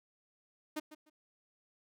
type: tone with echo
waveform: sawtooth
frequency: 306.6 Hz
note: D#4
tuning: 25 cents flat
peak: -31 dBFS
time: 0.76-0.8 s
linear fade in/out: 10 ms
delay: 150 ms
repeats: 2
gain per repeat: -14 dB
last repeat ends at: 1.1 s
effects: none